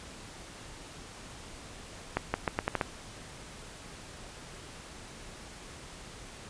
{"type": "accelerating click train", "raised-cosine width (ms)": 0.5, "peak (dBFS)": -12, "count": 7, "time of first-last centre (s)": [2.17, 2.812], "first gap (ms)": 170, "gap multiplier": 0.81, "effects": ["pink hiss -47 dBFS RMS until 6.49 s", "resampled to 22050 Hz"]}